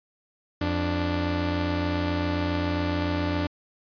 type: tone pair together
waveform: sawtooth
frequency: 87.26 / 293.7 Hz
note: F2 / D4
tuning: -1 / 0 cents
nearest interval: octave + major sixth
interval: 2101 cents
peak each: -23 dBFS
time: 0.61-3.47 s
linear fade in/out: 5 ms
effects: resampled to 11025 Hz